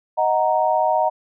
sine chord, D# minor, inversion none, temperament equal with one note detuned, 624.8 / 740 / 932.3 Hz, D#5 / F#5 / A#5, +7 / 0 / 0 cents, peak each -20 dBFS, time 0.17-1.1 s, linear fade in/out 20 ms, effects none

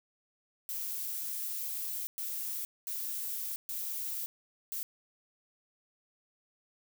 violet noise bursts at uneven times, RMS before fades -37 dBFS, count 5, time 0.69-2.07 / 2.18-2.65 / 2.87-3.56 / 3.69-4.26 / 4.72-4.83 s, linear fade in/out 0 ms, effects none

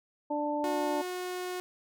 harmonic tone, 295.1 Hz, D4, 8 cents sharp, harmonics 1 / 2 / 3, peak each -33 / -33 / -33 dBFS, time 0.3-1.02 s, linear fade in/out 10 ms
sawtooth tone, 362.9 Hz, F#4, 34 cents flat, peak -30 dBFS, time 0.64-1.6 s, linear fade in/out 0 ms
effects none

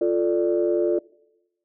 sine chord, D minor, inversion first, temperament equal, 349.2 / 440 / 587.3 Hz, F4 / A4 / D5, 0 / 0 / 0 cents, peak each -20 / -24 / -24 dBFS, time 0.01-0.99 s, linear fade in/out 5 ms, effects noise-tail reverb RT60 0.9 s tail -22 dB re dry + tanh soft clip ceiling -10 dBFS

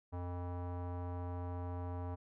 square tone with low-pass filter, 88.6 Hz, F2, 25 cents sharp, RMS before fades -41 dBFS, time 0.12-2.16 s, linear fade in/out 20 ms, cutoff 930 Hz, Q 2.2, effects none

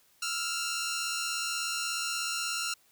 10% pulse tone pair together, 1320.3 / 1396.9 Hz, E6 / F6, +2 / 0 cents, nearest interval minor second, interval 98 cents, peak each -28 / -24 dBFS, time 0.22-2.74 s, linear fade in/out 5 ms, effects white hiss -65 dBFS RMS until 2.91 s

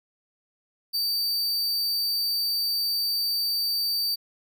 45% pulse tone, 4621 Hz, D8, 29 cents flat, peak -23 dBFS, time 0.93-4.16 s, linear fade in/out 20 ms, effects none

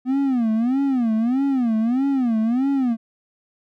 triangle tone with vibrato, 246.9 Hz, B3, in tune, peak -15 dBFS, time 0.05-2.97 s, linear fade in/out 50 ms, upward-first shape sine, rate 1.6 Hz, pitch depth 210 cents each way, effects none

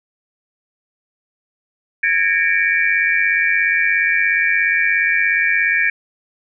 sine tone cluster, 1652 / 1817 / 2272 / 2369 Hz, G#6 / A#6 / C#7 / D7, -10 / -45 / +42 / +14 cents, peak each -19 dBFS, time 2.03-5.9 s, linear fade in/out 5 ms, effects none

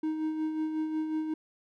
triangle tone with tremolo, 312.8 Hz, D#4, 9 cents sharp, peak -25 dBFS, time 0.03-1.34 s, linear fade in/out 5 ms, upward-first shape sine, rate 5.5 Hz, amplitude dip 45%, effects none

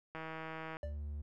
click train, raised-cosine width 0.5 ms, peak -29 dBFS, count 100, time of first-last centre 0.15-0.769 s, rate 160 Hz
triangle tone with exponential decay, 587.3 Hz, D5, in tune, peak -36 dBFS, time 0.83-1.01 s, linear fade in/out 1 ms, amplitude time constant 37 ms
triangle tone, 73.42 Hz, D2, in tune, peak -37 dBFS, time 0.83-1.22 s, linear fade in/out 10 ms
effects none

